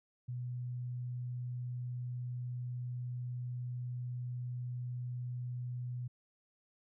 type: tone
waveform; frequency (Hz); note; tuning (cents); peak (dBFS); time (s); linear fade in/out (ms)
sine; 123.47; B2; 0; -37; 0.28-6.08; 10
effects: none